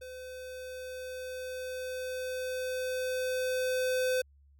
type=tone with level ramp; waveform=square; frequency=510 Hz; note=C5; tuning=44 cents flat; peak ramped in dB=-43 to -27 dBFS; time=0.01-4.22 s; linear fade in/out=10 ms; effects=added 70 Hz sine -58 dBFS peak until 4.59 s